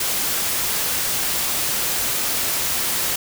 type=noise; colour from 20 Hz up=white; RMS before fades=-22 dBFS; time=0-3.16 s; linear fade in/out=5 ms; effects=none